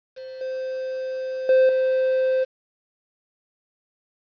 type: tone with level steps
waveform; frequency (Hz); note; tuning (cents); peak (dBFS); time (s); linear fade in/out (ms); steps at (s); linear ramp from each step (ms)
triangle; 520; C5; -11; -32 / -24 / -11 / -16; 0.16-2.45; 20; 0.41 / 1.49 / 1.69; 2
effects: resampled to 11025 Hz + 8-bit